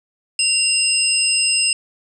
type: tone cluster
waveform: sine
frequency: 2771 / 5080 / 8240 Hz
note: F7 / D#8 / C9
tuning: -14 / +35 / -28 cents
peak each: -19 dBFS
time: 0.39-1.73 s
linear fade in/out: 2 ms
effects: none